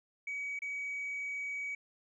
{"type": "tone with dropouts", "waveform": "sine", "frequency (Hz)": 2267, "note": "C#7", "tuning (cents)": 38, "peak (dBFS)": -34, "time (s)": [0.27, 1.75], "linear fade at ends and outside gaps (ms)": 5, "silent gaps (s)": [0.591, 0.619], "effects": ["tanh soft clip ceiling -33 dBFS"]}